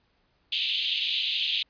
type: band-pass noise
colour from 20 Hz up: pink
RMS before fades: -28 dBFS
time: 0.52-1.63 s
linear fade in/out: 5 ms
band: 2800 to 3900 Hz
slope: 48 dB/octave
effects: pink hiss -69 dBFS RMS until 1.69 s + resampled to 11025 Hz